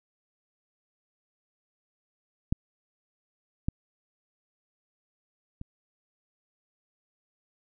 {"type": "clicks", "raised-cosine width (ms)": 5, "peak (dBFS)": [-12, -14, -26], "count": 3, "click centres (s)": [2.525, 3.685, 5.614], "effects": []}